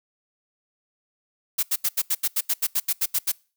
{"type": "noise bursts", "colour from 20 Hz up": "blue", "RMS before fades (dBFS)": -22, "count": 14, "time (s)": [1.58, 3.32], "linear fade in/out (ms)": 10, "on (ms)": 50, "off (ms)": 80, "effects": ["noise-tail reverb RT60 0.4 s tail -26 dB re dry"]}